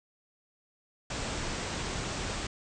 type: low-pass noise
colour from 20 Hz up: pink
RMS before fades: -35 dBFS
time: 1.1-2.47 s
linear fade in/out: 5 ms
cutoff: 8400 Hz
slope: 96 dB/octave
effects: none